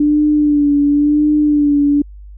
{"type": "tone with vibrato", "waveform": "sine", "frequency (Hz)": 293.7, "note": "D4", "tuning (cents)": 0, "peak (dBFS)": -9, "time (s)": [0, 2.02], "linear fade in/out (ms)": 5, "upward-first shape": "sine", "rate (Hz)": 0.95, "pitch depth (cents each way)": 38, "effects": ["added 50 Hz sine -32 dBFS peak until 2.37 s"]}